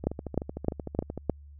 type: two click trains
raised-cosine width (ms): 2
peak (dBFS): -21 / -11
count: 16 / 5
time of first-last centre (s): 0.04-1.176 / 0.07-1.297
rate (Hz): 13.2 / 3.26
effects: added 72 Hz sine -46 dBFS peak until 1.59 s